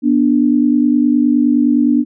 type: tone pair together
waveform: sine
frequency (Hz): 244 / 293.7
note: B3 / D4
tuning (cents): -21 / 0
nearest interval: minor third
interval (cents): 321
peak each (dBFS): -12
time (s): 0.02-2.05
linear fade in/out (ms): 50
effects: none